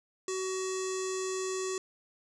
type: tone with low-pass filter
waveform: square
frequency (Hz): 376.1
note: F#4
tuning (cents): +28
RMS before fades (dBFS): -34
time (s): 0.28-1.78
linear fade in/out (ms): 2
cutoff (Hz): 7100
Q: 6.1
effects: none